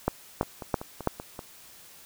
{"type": "two click trains", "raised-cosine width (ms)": 1, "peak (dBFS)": [-9, -22], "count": [4, 6], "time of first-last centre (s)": [[0.08, 1.073], [0.43, 1.392]], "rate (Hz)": [3.02, 5.2], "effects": ["white hiss -51 dBFS RMS until 2.05 s"]}